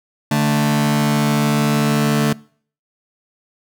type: tone pair together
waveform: sawtooth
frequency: 146.83 / 220.3 Hz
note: D3 / A3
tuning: 0 / +2 cents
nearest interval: perfect fifth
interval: 702 cents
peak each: -13 dBFS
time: 0.31-2.33 s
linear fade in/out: 5 ms
effects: noise-tail reverb RT60 0.5 s tail -23 dB re dry